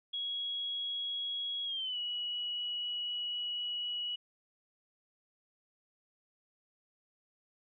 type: tone with pitch glide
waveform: sine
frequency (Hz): 3322 to 2926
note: G#7 to F#7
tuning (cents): 0 to -20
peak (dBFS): -34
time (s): 0.13-4.16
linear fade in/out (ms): 10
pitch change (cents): -220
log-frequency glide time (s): 1.65-1.98
effects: none